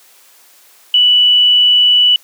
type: tone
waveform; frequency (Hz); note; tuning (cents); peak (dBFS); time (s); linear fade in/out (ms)
sine; 2960; F#7; 0; -6; 0.94-2.16; 2
effects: white hiss -46 dBFS RMS until 2.23 s + high-pass 400 Hz 12 dB/octave